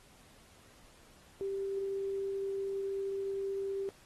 sine tone, 392 Hz, G4, in tune, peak -33 dBFS, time 1.41-3.89 s, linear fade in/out 0 ms, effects pink hiss -61 dBFS RMS until 4.05 s + AAC 32 kbps

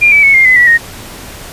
sine tone with pitch steps, 2400 / 2301 / 2206 / 2115 / 2027 / 1943.8 / 1863.5 Hz, D7 / D7 / C#7 / C7 / B6 / B6 / A#6, +37 / -36 / -9 / +18 / +45 / -28 / -1 cents, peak -3 dBFS, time 0.01-0.78 s, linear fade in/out 20 ms, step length 110 ms, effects pink hiss -29 dBFS RMS until 1.52 s + resampled to 32000 Hz

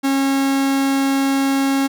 45% pulse tone, 272.7 Hz, C#4, 28 cents flat, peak -15 dBFS, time 0.03-1.88 s, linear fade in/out 20 ms, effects none

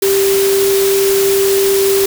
sine tone in noise, 392 Hz, G4, in tune, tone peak -10 dBFS, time 0.02-2.06 s, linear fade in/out 5 ms, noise white, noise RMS -19 dBFS, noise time 0.02-2.06 s, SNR +6 dB, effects none

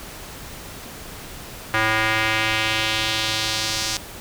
square tone with band-pass filter sweep, 110 Hz, A2, in tune, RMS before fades -22 dBFS, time 1.74-3.97 s, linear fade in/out 0 ms, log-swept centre 1700 to 5600 Hz, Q 1.6, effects pink hiss -37 dBFS RMS until 4.2 s

